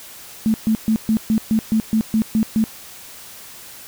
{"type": "tone bursts", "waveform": "sine", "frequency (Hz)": 220, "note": "A3", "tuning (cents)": 0, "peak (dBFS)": -13, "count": 11, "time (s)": [0.46, 2.64], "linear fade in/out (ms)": 0, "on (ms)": 80, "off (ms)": 130, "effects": ["white hiss -39 dBFS RMS until 3.87 s"]}